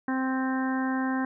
harmonic tone, 261.6 Hz, C4, in tune, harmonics 1 / 2 / 3 / 4 / 5 / 6 / 7, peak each -26 / -40 / -35 / -36 / -44 / -36 / -39 dBFS, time 0.08-1.25 s, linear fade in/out 2 ms, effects none

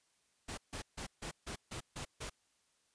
pink noise bursts, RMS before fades -43 dBFS, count 8, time 0.48-2.298 s, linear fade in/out 10 ms, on 96 ms, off 150 ms, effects white hiss -75 dBFS RMS until 2.94 s + resampled to 22050 Hz

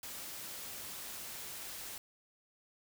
white noise, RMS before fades -45 dBFS, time 0.03-1.98 s, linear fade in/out 2 ms, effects none

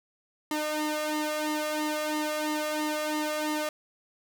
sawtooth tone with flanger, 304.3 Hz, D#4, 38 cents flat, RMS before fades -30 dBFS, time 0.51-3.69 s, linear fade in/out 2 ms, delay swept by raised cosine 1 to 1.54 ms, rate 3 Hz, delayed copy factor +0.85, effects none

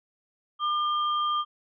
sine tone pair together, 1202 / 3184 Hz, D6 / G7, +40 / +26 cents, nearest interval octave + perfect fourth, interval 1686 cents, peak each -24 / -33 dBFS, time 0.59-1.45 s, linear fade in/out 50 ms, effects none

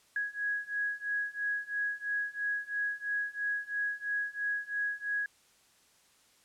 sine beating tone pair, 1661.2 / 1664.2 Hz, G#6 / G#6, 0 / +3 cents, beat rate 3 Hz, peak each -35 / -34 dBFS, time 0.16-5.26 s, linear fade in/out 2 ms, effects white hiss -65 dBFS RMS until 6.44 s + low-pass 10000 Hz 12 dB/octave

